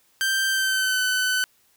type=tone with pitch glide; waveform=sawtooth; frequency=1568 to 1509.3 Hz; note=G6 to F#6; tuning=0 to +34 cents; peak=-17 dBFS; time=0.21-1.44 s; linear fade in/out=0 ms; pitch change=-66 cents; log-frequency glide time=0.48-1.02 s; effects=white hiss -62 dBFS RMS until 1.76 s